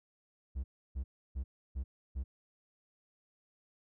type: tone bursts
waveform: triangle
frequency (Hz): 65.5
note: C2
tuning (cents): +2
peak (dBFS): -32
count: 5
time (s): 0.55-2.24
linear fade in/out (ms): 20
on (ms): 90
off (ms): 310
effects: none